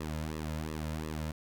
sawtooth tone with flanger, 77.78 Hz, D#2, in tune, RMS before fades -37 dBFS, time 0-1.32 s, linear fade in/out 5 ms, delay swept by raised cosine 1.3 to 2.7 ms, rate 2.8 Hz, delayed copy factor -1, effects none

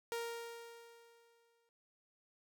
sawtooth tone with exponential decay, 466.2 Hz, A#4, in tune, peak -33 dBFS, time 0.12-1.69 s, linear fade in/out 0 ms, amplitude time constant 340 ms, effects none

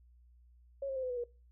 sine tone with pitch steps, 551 / 535.9 / 521.3 / 507 / 493.2 / 479.7 Hz, C#5 / C5 / C5 / B4 / B4 / A#4, -11 / +41 / -6 / +45 / -2 / +50 cents, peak -34 dBFS, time 0.82-1.24 s, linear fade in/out 5 ms, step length 70 ms, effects noise-tail reverb RT60 0.3 s tail -21 dB re dry + added 60 Hz sine -59 dBFS peak until 1.51 s

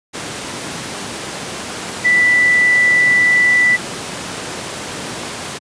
sine tone in noise, 1975.5 Hz, B6, in tune, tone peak -9 dBFS, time 2.04-3.77 s, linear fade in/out 20 ms, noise pink, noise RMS -25 dBFS, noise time 0.13-5.59 s, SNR +13 dB, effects high-pass 150 Hz 12 dB/octave + resampled to 22050 Hz

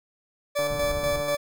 40% pulse tone with tremolo, 580 Hz, D5, 22 cents flat, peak -22 dBFS, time 0.55-1.37 s, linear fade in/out 20 ms, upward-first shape square, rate 4.1 Hz, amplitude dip 40%
click train, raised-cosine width 1 ms, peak -23 dBFS, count 112, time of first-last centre 0.59-1.345 s, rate 147 Hz
pink low-pass noise, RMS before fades -35 dBFS, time 0.7-1.22 s, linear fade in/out 10 ms, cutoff 150 Hz, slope 12 dB/octave
effects none

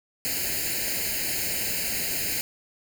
white noise with comb filter, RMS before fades -28 dBFS, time 0.25-2.41 s, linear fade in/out 0 ms, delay 0.43 ms, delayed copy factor +0.95, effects none

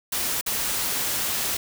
white noise with dropouts, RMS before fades -26 dBFS, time 0.12-1.57 s, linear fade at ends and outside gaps 5 ms, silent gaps 0.412-0.462 s, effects none

